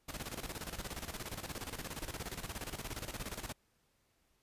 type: noise with tremolo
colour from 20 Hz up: pink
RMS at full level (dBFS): -41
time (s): 0.08-3.53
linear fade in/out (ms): 10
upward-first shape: square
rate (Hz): 17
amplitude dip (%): 70
effects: pink hiss -75 dBFS RMS until 4.42 s + resampled to 32000 Hz